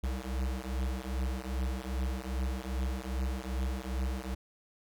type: beating tone pair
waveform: square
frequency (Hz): 63.2 / 65.7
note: B1 / C2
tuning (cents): +41 / +8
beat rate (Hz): 2.5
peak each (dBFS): -35 / -36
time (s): 0.03-4.35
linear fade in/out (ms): 10
effects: none